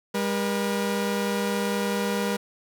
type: tone pair together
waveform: sawtooth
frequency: 201.2 / 480.7 Hz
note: G3 / B4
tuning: +45 / -47 cents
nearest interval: octave + minor third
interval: 1508 cents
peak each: -22 / -24 dBFS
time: 0.14-2.37 s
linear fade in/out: 10 ms
effects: none